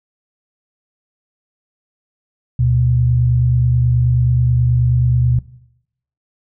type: tone pair together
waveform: sine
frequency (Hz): 72.36 / 121.7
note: D2 / B2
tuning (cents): -25 / -25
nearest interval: major sixth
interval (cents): 900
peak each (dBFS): -19 / -12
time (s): 2.59-5.39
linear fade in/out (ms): 5
effects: noise-tail reverb RT60 0.8 s tail -18 dB re dry